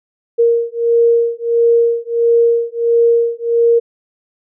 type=beating tone pair; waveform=sine; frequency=466.2 / 467.7 Hz; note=A#4 / A#4; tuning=0 / +6 cents; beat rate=1.5 Hz; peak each=-13 dBFS; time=0.38-3.8 s; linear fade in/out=20 ms; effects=none